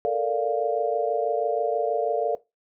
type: chord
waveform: sine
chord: Bb major seventh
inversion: third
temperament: equal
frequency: 440 / 466.2 / 587.3 / 698.5 Hz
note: A4 / Bb4 / D5 / F5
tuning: 0 / 0 / 0 / 0 cents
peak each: -27 dBFS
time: 0.05-2.35 s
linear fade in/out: 0 ms
effects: noise-tail reverb RT60 0.2 s tail -18 dB re dry